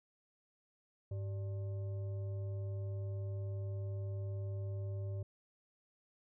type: tone with frequency modulation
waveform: sine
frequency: 101.1 Hz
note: G#2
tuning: 46 cents flat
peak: -37 dBFS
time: 1.11-5.23 s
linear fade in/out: 5 ms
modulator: 484 Hz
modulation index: 0.34
effects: none